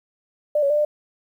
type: tone with pitch steps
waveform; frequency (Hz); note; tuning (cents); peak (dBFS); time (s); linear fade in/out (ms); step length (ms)
sine; 596 / 560 / 594 / 598; D5 / C#5 / D5 / D5; +25 / +18 / +20 / +31; -16; 0.55-0.85; 5; 75
effects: 9-bit